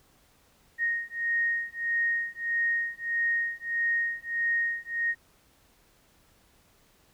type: beating tone pair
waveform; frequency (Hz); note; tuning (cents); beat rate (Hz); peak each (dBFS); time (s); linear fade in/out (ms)
sine; 1862 / 1863.6; A#6 / A#6; -2 / -1; 1.6; -29; 0.78-5.15; 50
effects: pink hiss -63 dBFS RMS until 7.13 s